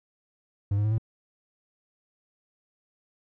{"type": "tone with pitch steps", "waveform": "triangle", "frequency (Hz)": [100.3, 103.96, 107.75, 111.68], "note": ["G2", "G#2", "A2", "A2"], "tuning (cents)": [40, 2, -36, 26], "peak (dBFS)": -20, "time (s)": [0.71, 0.982], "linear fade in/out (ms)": 5, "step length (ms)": 68, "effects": []}